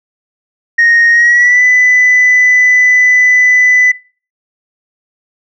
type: tone with pitch glide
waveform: sine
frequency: 1863 to 1996.7 Hz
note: A#6 to B6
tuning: -2 to +18 cents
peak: -3 dBFS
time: 0.78-3.92 s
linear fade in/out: 10 ms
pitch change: +120 cents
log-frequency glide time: 1.11-1.64 s
effects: noise-tail reverb RT60 0.4 s tail -23 dB re dry + tanh soft clip ceiling -2 dBFS